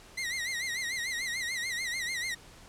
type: tone with vibrato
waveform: sawtooth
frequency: 1992 Hz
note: B6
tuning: 14 cents sharp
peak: -28 dBFS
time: 0.17-2.35 s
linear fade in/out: 10 ms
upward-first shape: sine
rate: 6.8 Hz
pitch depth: 120 cents each way
effects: pink hiss -53 dBFS RMS until 2.68 s + low-pass 10000 Hz 12 dB/octave